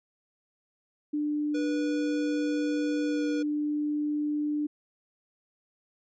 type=tone; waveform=sine; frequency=297.4 Hz; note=D4; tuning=22 cents sharp; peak=-26 dBFS; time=1.13-4.67 s; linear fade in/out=10 ms
type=tone with pitch glide; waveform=square; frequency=487.3 to 481.7 Hz; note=B4 to B4; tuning=-23 to -43 cents; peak=-34 dBFS; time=1.54-3.43 s; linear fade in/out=10 ms; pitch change=-20 cents; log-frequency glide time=3.05-3.24 s
effects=resampled to 16000 Hz